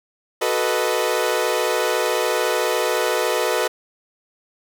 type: chord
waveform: sawtooth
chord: B dominant seventh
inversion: second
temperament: equal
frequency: 370 / 440 / 493.9 / 622.3 Hz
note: F#4 / A4 / B4 / D#5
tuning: 0 / 0 / 0 / 0 cents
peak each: -22 / -20 / -19 / -21 dBFS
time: 0.41-3.68 s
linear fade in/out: 10 ms
effects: none